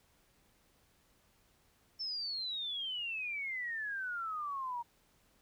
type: exponential sweep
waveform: sine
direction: down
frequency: 5370 to 932.3 Hz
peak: -36 dBFS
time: 1.99-4.83 s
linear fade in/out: 20 ms
effects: pink hiss -70 dBFS RMS until 5.41 s